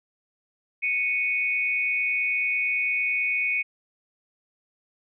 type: tone pair together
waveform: sine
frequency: 2217 / 2488 Hz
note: C#7 / D#7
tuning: 0 / -1 cents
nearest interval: major second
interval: 199 cents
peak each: -25 dBFS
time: 0.82-3.63 s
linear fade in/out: 20 ms
effects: none